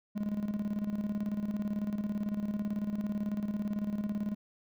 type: tone with tremolo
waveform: triangle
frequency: 207.7 Hz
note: G#3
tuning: in tune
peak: -27 dBFS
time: 0.15-4.35 s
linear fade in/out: 20 ms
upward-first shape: square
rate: 18 Hz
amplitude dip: 60%
effects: none